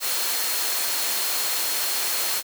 sine tone in noise, 4257 Hz, C8, 29 cents sharp, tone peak -33 dBFS, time 0-2.43 s, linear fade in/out 50 ms, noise white, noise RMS -25 dBFS, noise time 0-2.43 s, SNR -11 dB, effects high-pass 400 Hz 12 dB/octave

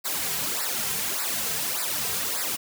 white noise with flanger, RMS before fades -28 dBFS, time 0.04-2.57 s, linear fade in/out 20 ms, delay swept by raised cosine 0.31 to 3.51 ms, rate 1.7 Hz, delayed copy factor -0.95, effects none

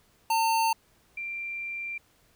square / sine tone pair in turn, 900 / 2366 Hz, A5 / D7, +39 / +12 cents, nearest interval octave + perfect fourth, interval 1673 cents, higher second, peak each -23 / -32 dBFS, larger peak first, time 0.3-0.73 / 1.17-1.98 s, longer second, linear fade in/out 5 ms, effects pink hiss -64 dBFS RMS until 2.35 s

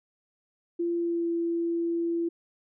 sine tone with pitch glide, 342.3 to 337.6 Hz, F4 to E4, -35 to +41 cents, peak -25 dBFS, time 0.79-2.29 s, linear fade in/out 10 ms, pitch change -24 cents, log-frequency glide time 0.95-1.29 s, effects none

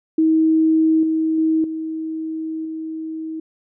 sine tone with level steps, 318.7 Hz, D#4, 42 cents sharp, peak -12 / -16 / -14 / -23 / -25 dBFS, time 0.18-3.4 s, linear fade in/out 5 ms, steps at 1.03 / 1.38 / 1.64 / 2.65 s, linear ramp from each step 2 ms, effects none

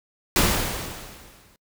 pink noise with exponential decay, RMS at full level -17 dBFS, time 0.36-1.56 s, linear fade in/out 1 ms, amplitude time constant 260 ms, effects noise-tail reverb RT60 0.1 s tail -26 dB re dry

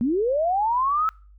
sine linear sweep, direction up, 220 to 1318.5 Hz, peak -19 dBFS, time 0.01-1.09 s, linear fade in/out 0 ms, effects noise-tail reverb RT60 0.4 s tail -25 dB re dry + added 50 Hz sine -47 dBFS peak until 1.38 s

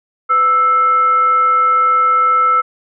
sine tone with frequency modulation, 1318.5 Hz, E6, in tune, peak -9 dBFS, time 0.29-2.62 s, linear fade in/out 20 ms, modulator 815 Hz, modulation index 0.27, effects none

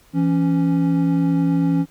triangle tone pair together, 167.82 / 277.2 Hz, E3 / C#4, +31 / 0 cents, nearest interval major sixth, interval 869 cents, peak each -16 dBFS, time 0.13-1.86 s, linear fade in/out 50 ms, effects pink hiss -54 dBFS RMS until 1.9 s

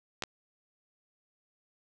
clicks, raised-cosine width 0.2 ms, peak -17 / -18 dBFS, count 2, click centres 0.223 / 0.237 s, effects none

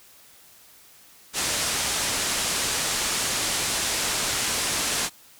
white low-pass noise, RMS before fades -26 dBFS, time 1.33-5.1 s, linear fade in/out 50 ms, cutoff 9400 Hz, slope 24 dB/octave, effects white hiss -52 dBFS RMS until 5.39 s

